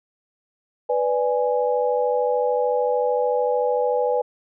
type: chord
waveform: sine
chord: G# diminished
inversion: first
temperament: equal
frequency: 493.9 / 587.3 / 830.6 Hz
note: B4 / D5 / G#5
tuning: 0 / 0 / 0 cents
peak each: -20 / -25 / -25 dBFS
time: 0.89-4.22 s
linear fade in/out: 10 ms
effects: none